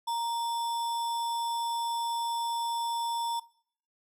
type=tone with sample-and-hold; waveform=sine; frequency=932.3 Hz; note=A#5; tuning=in tune; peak=-28 dBFS; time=0.07-3.4 s; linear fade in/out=10 ms; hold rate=4410 Hz; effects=noise-tail reverb RT60 0.6 s tail -21 dB re dry + low-pass 11000 Hz 12 dB/octave